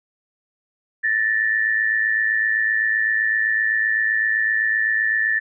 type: tone pair together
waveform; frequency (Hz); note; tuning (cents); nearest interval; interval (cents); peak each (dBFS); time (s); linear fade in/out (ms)
sine; 1760 / 1867.8; A6 / A#6; 0 / +3; minor second; 103; -18 / -23; 1.03-5.4; 20
effects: none